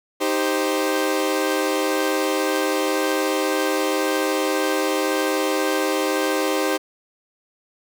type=chord; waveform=sawtooth; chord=C minor; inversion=first; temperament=equal; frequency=311.1 / 392 / 523.3 Hz; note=Eb4 / G4 / C5; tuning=0 / 0 / 0 cents; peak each=-20 dBFS; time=0.2-6.78 s; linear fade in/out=20 ms; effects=none